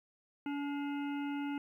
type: harmonic tone with a mistuned harmonic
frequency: 285 Hz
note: C#4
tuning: 48 cents sharp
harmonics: 1 / 3 / 5 / 7 / 9 / 10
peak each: -35 / -45 / -49 / -52 / -54 / -55 dBFS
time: 0.46-1.58 s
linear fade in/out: 2 ms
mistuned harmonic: 7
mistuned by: +73 cents
effects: 12-bit